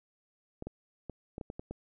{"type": "clicks", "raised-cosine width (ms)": 2, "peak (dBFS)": -26, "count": 8, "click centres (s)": [0.624, 0.67, 1.097, 1.381, 1.412, 1.501, 1.595, 1.71], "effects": []}